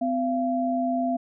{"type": "tone pair together", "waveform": "sine", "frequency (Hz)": [255, 684], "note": ["C4", "F5"], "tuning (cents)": [-44, -36], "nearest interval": "octave + perfect fourth", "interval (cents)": 1708, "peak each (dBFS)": -25, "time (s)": [0.01, 1.17], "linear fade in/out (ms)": 10, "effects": []}